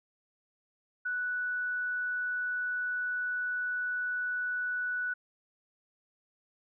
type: tone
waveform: sine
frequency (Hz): 1480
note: F#6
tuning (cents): 0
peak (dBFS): -30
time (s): 1.05-5.14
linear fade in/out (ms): 10
effects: none